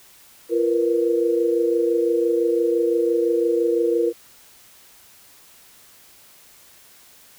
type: tone cluster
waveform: sine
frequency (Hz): 342.1 / 468.2 / 494.1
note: F4 / A#4 / B4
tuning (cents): -36 / +8 / +1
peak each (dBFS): -21 / -19 / -27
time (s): 0.49-4.13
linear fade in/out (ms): 50
effects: white hiss -50 dBFS RMS until 7.38 s